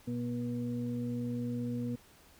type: harmonic tone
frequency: 120.8 Hz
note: B2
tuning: 38 cents flat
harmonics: 1 / 2 / 4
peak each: -38 / -34 / -44 dBFS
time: 0.07-1.96 s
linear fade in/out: 10 ms
effects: pink hiss -60 dBFS RMS until 2.39 s